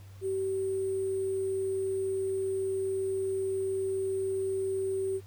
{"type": "tone with sample-and-hold", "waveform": "sine", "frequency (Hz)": 383.7, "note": "G4", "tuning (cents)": -37, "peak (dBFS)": -28, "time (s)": [0.21, 5.21], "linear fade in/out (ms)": 50, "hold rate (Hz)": 8820, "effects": ["added 97 Hz sine -46 dBFS peak until 5.26 s", "pink hiss -60 dBFS RMS until 5.26 s"]}